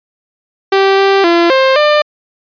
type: tone with pitch steps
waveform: sawtooth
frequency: 389.4 / 391.6 / 341 / 529 / 598 Hz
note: G4 / G4 / F4 / C5 / D5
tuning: -12 / -2 / -41 / +19 / +31 cents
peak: -3 dBFS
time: 0.72-2.02 s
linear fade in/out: 5 ms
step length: 260 ms
effects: resampled to 11025 Hz